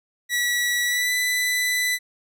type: tone with pitch glide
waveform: sawtooth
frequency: 1941 to 1992.1 Hz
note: B6 to B6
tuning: -31 to +14 cents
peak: -17 dBFS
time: 0.29-1.99 s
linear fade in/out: 50 ms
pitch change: +45 cents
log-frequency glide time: 0.85-1.13 s
effects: none